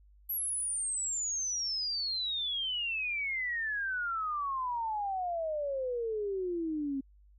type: exponential sweep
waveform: sine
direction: down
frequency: 11840 to 266.1 Hz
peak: -31 dBFS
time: 0.29-7.01 s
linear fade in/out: 10 ms
effects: added 50 Hz sine -57 dBFS peak until 7.38 s